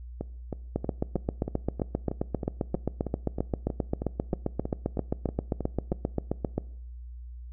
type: two click trains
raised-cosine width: 2 ms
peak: -18 / -13 dBFS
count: 19 / 45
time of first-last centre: 0.21-5.924 / 0.76-6.58 s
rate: 3.15 / 7.56 Hz
effects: noise-tail reverb RT60 0.7 s tail -22 dB re dry + added 60 Hz sine -39 dBFS peak until 7.52 s